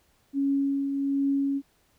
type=tone with tremolo; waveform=sine; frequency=277.2 Hz; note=C#4; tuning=in tune; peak=-21 dBFS; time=0.33-1.62 s; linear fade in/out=50 ms; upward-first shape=triangle; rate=1.3 Hz; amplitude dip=45%; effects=pink hiss -66 dBFS RMS until 1.98 s